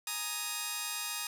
5% pulse chord, Ab suspended second, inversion none, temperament just, 830.6 / 934.4 / 1245.9 Hz, Ab5 / Bb5 / Eb6, 0 / +4 / +2 cents, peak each -31 / -28 / -27 dBFS, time 0.07-1.27 s, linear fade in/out 2 ms, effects none

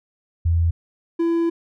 sine / triangle tone pair in turn, 83.8 / 335.2 Hz, E2 / E4, +29 / +29 cents, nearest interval 2 octaves, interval 2400 cents, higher second, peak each -15 dBFS, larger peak neither, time 0.45-0.71 / 1.19-1.5 s, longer second, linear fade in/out 10 ms, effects none

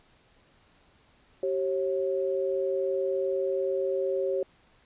sine tone pair together, 384.7 / 544 Hz, G4 / C#5, -33 / -33 cents, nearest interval tritone, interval 600 cents, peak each -28 dBFS, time 1.43-4.43 s, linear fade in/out 2 ms, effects pink hiss -62 dBFS RMS until 4.85 s + resampled to 8000 Hz

